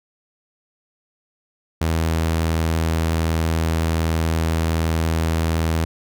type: tone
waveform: sawtooth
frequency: 81.3 Hz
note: E2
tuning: 23 cents flat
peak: -14 dBFS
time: 1.81-5.85 s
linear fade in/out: 5 ms
effects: none